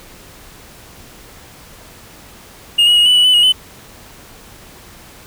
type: tone with pitch steps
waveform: triangle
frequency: 2844 / 2907 / 2877 / 2976 / 2945 / 3001 / 2892 / 3024 Hz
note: F7 / F#7 / F#7 / F#7 / F#7 / F#7 / F#7 / F#7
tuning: +31 / -31 / -49 / +9 / -9 / +24 / -40 / +37 cents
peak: -6 dBFS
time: 2.78-3.524 s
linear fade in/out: 10 ms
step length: 93 ms
effects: pink hiss -40 dBFS RMS until 5.26 s